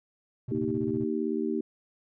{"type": "tone bursts", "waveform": "triangle", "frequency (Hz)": 123.6, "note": "B2", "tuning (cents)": 2, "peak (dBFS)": -30, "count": 9, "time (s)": [0.48, 1.041], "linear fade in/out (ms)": 5, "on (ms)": 41, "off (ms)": 24}
{"type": "chord", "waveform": "sine", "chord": "Eb major", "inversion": "second", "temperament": "just", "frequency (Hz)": [233.3, 311.1, 388.9], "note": ["Bb3", "Eb4", "G4"], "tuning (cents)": [2, 0, -14], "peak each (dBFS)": -31, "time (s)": [0.51, 1.61], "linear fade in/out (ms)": 5}
{"effects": []}